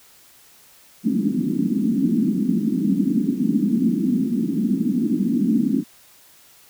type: band-pass noise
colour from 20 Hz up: pink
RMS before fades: -20 dBFS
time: 1.03-5.84 s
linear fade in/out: 50 ms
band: 190 to 290 Hz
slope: 48 dB/octave
effects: white hiss -51 dBFS RMS until 6.69 s